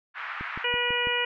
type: band-pass noise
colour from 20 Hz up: pink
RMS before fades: -35 dBFS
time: 0.14-0.67 s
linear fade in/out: 50 ms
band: 1200 to 2100 Hz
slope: 24 dB/octave
type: click train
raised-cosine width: 3 ms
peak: -25 dBFS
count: 5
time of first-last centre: 0.41-1.071 s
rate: 6.05 Hz
type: harmonic tone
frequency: 484.9 Hz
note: B4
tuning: 32 cents flat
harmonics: 1 / 2 / 3 / 4 / 5 / 6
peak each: -32 / -33 / -33 / -30 / -30 / -29 dBFS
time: 0.64-1.25 s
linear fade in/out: 5 ms
effects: none